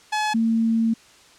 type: tone pair in turn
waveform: sawtooth / sine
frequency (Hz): 852 / 226.4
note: G#5 / A3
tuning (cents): +44 / +50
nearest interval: octave + major seventh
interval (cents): 2294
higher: first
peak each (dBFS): -17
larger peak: neither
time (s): 0.12-0.34 / 0.34-0.94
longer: second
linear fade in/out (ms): 10
effects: white hiss -51 dBFS RMS until 1.38 s + low-pass 7000 Hz 12 dB/octave